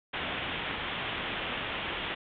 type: low-pass noise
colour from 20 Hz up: white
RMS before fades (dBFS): -35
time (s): 0.13-2.15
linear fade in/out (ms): 10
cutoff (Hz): 3500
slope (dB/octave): 96
effects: none